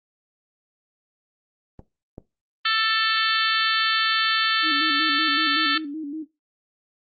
clicks, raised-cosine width 2 ms, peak -23 dBFS, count 2, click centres 1.793 / 2.181 s
harmonic tone, 442.2 Hz, A4, 9 cents sharp, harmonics 3 / 4 / 5 / 6 / 7 / 8 / 9 / 10, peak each -24 / -25 / -31 / -30 / -26 / -27 / -34 / -29 dBFS, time 2.65-5.78 s, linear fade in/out 5 ms
sine tone with vibrato, 300 Hz, D4, 37 cents sharp, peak -28 dBFS, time 4.62-6.26 s, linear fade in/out 50 ms, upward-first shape square, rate 5.3 Hz, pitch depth 84 cents each way
effects noise-tail reverb RT60 0.2 s tail -17 dB re dry + Opus 24 kbps

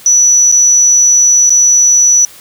sine tone with dropouts, 5920 Hz, F#8, in tune, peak -4 dBFS, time 0.06-2.25 s, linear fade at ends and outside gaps 1 ms, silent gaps 0.516-0.523 / 1.495-1.504 s, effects white hiss -36 dBFS RMS until 2.4 s

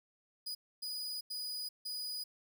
40% pulse tone bursts at uneven times, 4940 Hz, D#8, 13 cents flat, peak -37 dBFS, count 4, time 0.46-0.55 / 0.82-1.21 / 1.3-1.69 / 1.85-2.24 s, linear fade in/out 10 ms, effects none

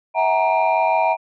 sine tone cluster, 649 / 746 / 832 / 937 / 2391 Hz, E5 / F#5 / G#5 / A#5 / D7, -27 / +14 / +3 / +9 / +30 cents, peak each -19 / -20 / -24 / -18 / -26 dBFS, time 0.14-1.17 s, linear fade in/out 50 ms, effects tanh soft clip ceiling -8 dBFS

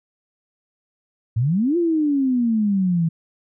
sine exponential two-way sweep, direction up then down, 105.2 to 352.5 to 160.5 Hz, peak -16 dBFS, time 1.36-3.09 s, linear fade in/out 10 ms, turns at 1.77 s, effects none

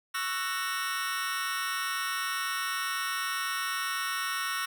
sawtooth chord, F# dominant seventh, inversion second, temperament just, 1110 / 1332 / 1480 / 1850 Hz, C#6 / E6 / F#6 / A#6, +2 / +18 / 0 / -14 cents, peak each -32 dBFS, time 0.14-4.66 s, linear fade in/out 10 ms, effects none

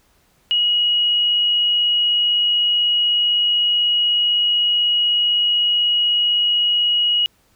sine tone, 2901 Hz, F#7, 35 cents flat, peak -14 dBFS, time 0.51-7.26 s, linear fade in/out 0 ms, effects pink hiss -59 dBFS RMS until 7.55 s

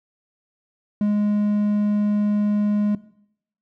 triangle tone, 207.7 Hz, G#3, in tune, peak -15 dBFS, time 1.01-2.95 s, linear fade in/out 2 ms, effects noise-tail reverb RT60 0.7 s tail -18 dB re dry

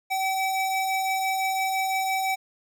square tone pair together, 764.7 / 2300 Hz, G5 / D7, -43 / -37 cents, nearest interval octave + perfect fifth, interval 1906 cents, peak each -25 / -32 dBFS, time 0.1-2.36 s, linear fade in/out 20 ms, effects none

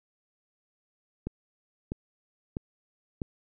click train, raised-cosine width 3 ms, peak -19 dBFS, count 4, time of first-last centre 1.27-3.218 s, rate 1.54 Hz, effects none

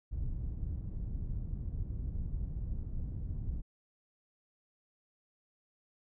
pink low-pass noise, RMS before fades -37 dBFS, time 0.11-3.62 s, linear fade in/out 20 ms, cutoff 110 Hz, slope 12 dB/octave, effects none

